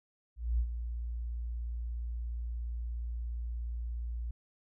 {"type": "tone with ADSR envelope", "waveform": "sine", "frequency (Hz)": 58.5, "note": "A#1", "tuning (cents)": 7, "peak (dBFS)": -25, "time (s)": [0.36, 4.31], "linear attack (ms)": 230, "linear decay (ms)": 71, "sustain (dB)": -9, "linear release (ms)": 4, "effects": []}